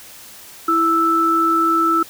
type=tone pair together; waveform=sine; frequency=329.6 / 1318.4 Hz; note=E4 / E6; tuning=0 / 0 cents; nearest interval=2 octaves; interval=2400 cents; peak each=-19 / -14 dBFS; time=0.68-2.03 s; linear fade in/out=5 ms; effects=white hiss -40 dBFS RMS until 2.09 s